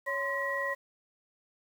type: tone cluster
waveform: sine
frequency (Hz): 557 / 1039 / 1914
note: C#5 / C6 / A#6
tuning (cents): +8 / -12 / +45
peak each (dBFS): -35 / -36 / -32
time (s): 0.06-0.75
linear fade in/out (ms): 20
effects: 9-bit

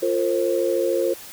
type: tone cluster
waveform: sine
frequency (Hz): 348.7 / 457.5 / 531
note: F4 / A#4 / C5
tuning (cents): -3 / -32 / +25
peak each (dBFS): -23 / -24 / -22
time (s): 0.02-1.14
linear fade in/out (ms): 10
effects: white hiss -40 dBFS RMS until 1.32 s

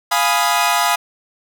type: chord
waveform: sawtooth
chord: F half-diminished seventh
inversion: none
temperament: equal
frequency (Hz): 698.5 / 830.6 / 987.8 / 1244.5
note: F5 / Ab5 / Cb6 / Eb6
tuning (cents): 0 / 0 / 0 / 0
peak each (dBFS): -16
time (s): 0.11-0.96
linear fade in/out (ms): 10
effects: none

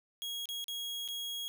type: tone with dropouts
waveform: 40% pulse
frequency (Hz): 3300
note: G#7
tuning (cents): -12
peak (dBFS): -36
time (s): 0.22-1.48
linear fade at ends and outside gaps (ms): 0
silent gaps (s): 0.456-0.489 / 0.642-0.682 / 1.078-1.086
effects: none

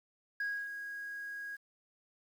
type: tone with ADSR envelope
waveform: sine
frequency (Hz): 1646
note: G#6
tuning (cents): -16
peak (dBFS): -30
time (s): 0.4-1.57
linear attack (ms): 4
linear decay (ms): 270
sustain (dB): -9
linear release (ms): 22
effects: tanh soft clip ceiling -31 dBFS + 10-bit

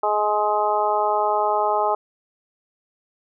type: harmonic tone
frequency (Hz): 210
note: G#3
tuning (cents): +19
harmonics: 2 / 3 / 4 / 5 / 6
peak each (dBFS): -26 / -24 / -21 / -26 / -27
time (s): 0.03-1.95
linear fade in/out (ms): 5
effects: none

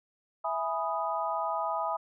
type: chord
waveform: sine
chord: E major seventh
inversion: none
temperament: equal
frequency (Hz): 659.3 / 830.6 / 987.8 / 1244.5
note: E5 / G#5 / B5 / D#6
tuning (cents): 0 / 0 / 0 / 0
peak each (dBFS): -34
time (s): 0.44-1.97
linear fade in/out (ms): 10
effects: none

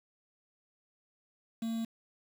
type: tone with quantisation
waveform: triangle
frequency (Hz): 226.9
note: A#3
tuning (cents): -47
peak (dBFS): -30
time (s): 1.62-1.85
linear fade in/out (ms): 5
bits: 8
effects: none

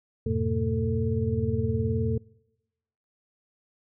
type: tone cluster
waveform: sine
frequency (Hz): 85.4 / 104.1 / 123.6 / 225.5 / 444.7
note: F2 / G#2 / B2 / A3 / A4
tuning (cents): -38 / +5 / +2 / +43 / +18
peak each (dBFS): -30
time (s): 0.26-2.18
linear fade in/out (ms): 5
effects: noise-tail reverb RT60 1.0 s tail -26 dB re dry

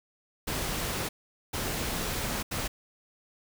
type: noise bursts at uneven times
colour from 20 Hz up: pink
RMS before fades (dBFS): -32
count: 3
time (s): 0.47-1.09 / 1.53-2.43 / 2.51-2.68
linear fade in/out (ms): 10
effects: none

